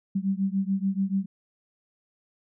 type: beating tone pair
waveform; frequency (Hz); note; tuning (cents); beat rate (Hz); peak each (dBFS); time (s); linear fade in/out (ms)
sine; 191.2 / 198.1; G3 / G3; -43 / +18; 6.9; -26 / -27; 0.15-1.26; 10
effects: none